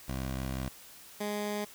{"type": "tone pair in turn", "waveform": "15% pulse", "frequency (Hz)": [65.41, 207.7], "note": ["C2", "G#3"], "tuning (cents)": [0, 0], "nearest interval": "octave + minor sixth", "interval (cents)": 2000, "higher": "second", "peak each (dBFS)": [-27, -26], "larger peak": "second", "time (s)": [[0.08, 0.69], [1.2, 1.65]], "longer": "first", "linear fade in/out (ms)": 10, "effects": ["white hiss -52 dBFS RMS until 1.74 s"]}